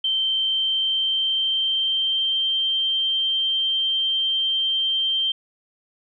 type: tone with pitch glide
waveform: sine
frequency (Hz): 3120 to 3145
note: G7 to G7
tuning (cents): -9 to +5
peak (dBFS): -19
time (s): 0.04-5.32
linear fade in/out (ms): 5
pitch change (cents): +14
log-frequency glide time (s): 0.19-2.46
effects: none